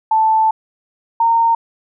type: tone pair in turn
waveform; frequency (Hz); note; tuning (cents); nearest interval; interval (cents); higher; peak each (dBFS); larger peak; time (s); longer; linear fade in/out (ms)
sine; 880 / 919.4; A5 / A#5; 0 / -24; minor second; 76; second; -10; neither; 0.11-0.51 / 1.2-1.55; first; 5
effects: none